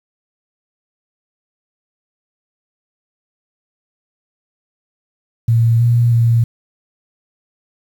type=tone with pitch steps; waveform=sine; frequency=115.5 / 118.8 / 116.5 Hz; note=A#2 / A#2 / A#2; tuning=-16 / +33 / -1 cents; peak=-9 dBFS; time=5.48-6.44 s; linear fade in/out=5 ms; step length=320 ms; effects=7-bit